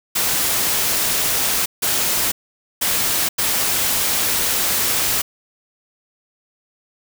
white noise bursts at uneven times, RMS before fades -19 dBFS, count 4, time 0.15-1.66 / 1.82-2.32 / 2.81-3.29 / 3.38-5.22 s, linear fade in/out 10 ms, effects none

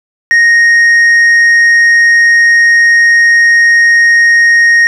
sine tone with tanh clipping, 1864.7 Hz, A#6, in tune, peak -4 dBFS, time 0.31-4.87 s, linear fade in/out 0 ms, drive 4 dB, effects none

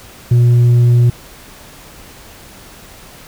sine tone with tanh clipping, 120.6 Hz, B2, 41 cents flat, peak -7 dBFS, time 0.31-1.1 s, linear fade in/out 5 ms, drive 3 dB, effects pink hiss -38 dBFS RMS until 3.27 s

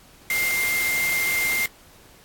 sine tone in noise, 2100 Hz, C7, 6 cents sharp, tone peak -21 dBFS, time 0.3-1.66 s, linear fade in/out 2 ms, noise white, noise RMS -28 dBFS, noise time 0.3-1.66 s, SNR +4 dB, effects pink hiss -51 dBFS RMS until 2.24 s + AAC 64 kbps

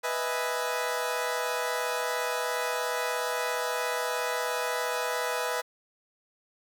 20% pulse chord, E major seventh, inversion second, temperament equal, 493.9 / 622.3 / 659.3 / 830.6 Hz, B4 / D#5 / E5 / G#5, 0 / 0 / 0 / 0 cents, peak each -26 / -30 / -31 / -31 dBFS, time 0.03-5.62 s, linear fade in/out 20 ms, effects none

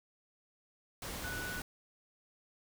sine tone in noise, 1480 Hz, F#6, in tune, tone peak -40 dBFS, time 1.24-1.6 s, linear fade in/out 2 ms, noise pink, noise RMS -42 dBFS, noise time 1.02-1.62 s, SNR -1 dB, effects none

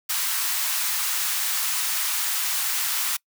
white high-pass noise, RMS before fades -25 dBFS, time 0.09-3.17 s, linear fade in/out 10 ms, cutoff 910 Hz, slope 24 dB/octave, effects noise-tail reverb RT60 0.1 s tail -25 dB re dry

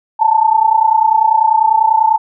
sine tone pair together, 869 / 899.1 Hz, A5 / A5, -22 / +37 cents, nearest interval minor second, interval 59 cents, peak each -11 dBFS, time 0.19-2.18 s, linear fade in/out 20 ms, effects none

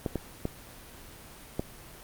clicks, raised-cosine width 2 ms, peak -15 dBFS, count 4, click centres 0.062 / 0.157 / 0.454 / 1.595 s, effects pink hiss -48 dBFS RMS until 2.03 s + Opus 24 kbps

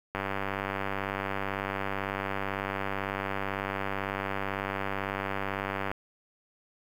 click train, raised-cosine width 0.5 ms, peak -16 dBFS, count 566, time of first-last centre 0.15-5.915 s, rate 98 Hz, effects 8-bit

